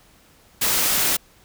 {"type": "noise", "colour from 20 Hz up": "white", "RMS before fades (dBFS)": -20, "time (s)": [0.61, 1.17], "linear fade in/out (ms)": 10, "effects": ["pink hiss -54 dBFS RMS until 1.44 s"]}